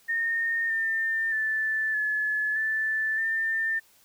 sine tone with pitch steps, 1834 / 1801 / 1756 / 1714 / 1757 / 1797 Hz, A#6 / A6 / A6 / A6 / A6 / A6, -29 / +40 / -4 / -46 / -3 / +36 cents, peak -24 dBFS, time 0.08-3.8 s, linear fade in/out 20 ms, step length 620 ms, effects white hiss -60 dBFS RMS until 4.04 s

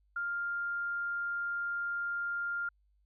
sine tone, 1400 Hz, F6, 4 cents sharp, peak -32 dBFS, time 0.16-2.69 s, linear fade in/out 5 ms, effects added 50 Hz sine -67 dBFS peak until 3.05 s

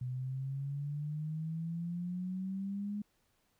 sine exponential sweep, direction up, 124.7 to 208.5 Hz, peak -35 dBFS, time 0.01-3.02 s, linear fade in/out 5 ms, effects pink hiss -75 dBFS RMS until 3.59 s

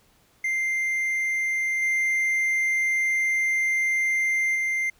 triangle tone with level steps, 2093 Hz, C7, in tune, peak -21 / -19 / -21 dBFS, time 0.44-4.9 s, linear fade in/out 5 ms, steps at 1.82 / 4.55 s, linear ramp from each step 5 ms, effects pink hiss -61 dBFS RMS until 4.99 s

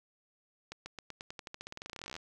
accelerating click train, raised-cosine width 0.2 ms, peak -25 dBFS, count 29, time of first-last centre 0.72-2.165 s, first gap 140 ms, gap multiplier 0.91, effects none

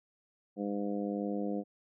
harmonic tone, 101.7 Hz, G#2, 36 cents flat, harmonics 2 / 3 / 4 / 5 / 6 / 7, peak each -35 / -37 / -42 / -39 / -48 / -45 dBFS, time 0.56-1.64 s, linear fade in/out 50 ms, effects none

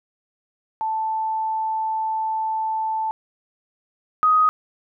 sine tone pair in turn, 880 / 1252.4 Hz, A5 / D#6, 0 / +11 cents, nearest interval tritone, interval 611 cents, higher second, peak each -21 / -13 dBFS, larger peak second, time 0.81-3.11 / 4.23-4.49 s, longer first, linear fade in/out 0 ms, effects none

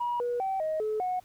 sine tone with pitch steps, 962 / 483.8 / 770 / 627 / 430.4 / 733 Hz, B5 / B4 / G5 / D#5 / A4 / F#5, -46 / -36 / -31 / +13 / -38 / -16 cents, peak -26 dBFS, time 0-1.2 s, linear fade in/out 10 ms, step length 200 ms, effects tanh soft clip ceiling -23 dBFS + pink hiss -61 dBFS RMS until 1.24 s

